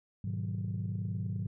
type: chord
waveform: sine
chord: G# minor seventh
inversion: none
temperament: equal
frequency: 103.83 / 123.47 / 155.56 / 185 Hz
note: G#2 / B2 / D#3 / F#3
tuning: 0 / 0 / 0 / 0 cents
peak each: -34 / -39 / -40 / -38 dBFS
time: 0.24-1.47 s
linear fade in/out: 5 ms
effects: tanh soft clip ceiling -26 dBFS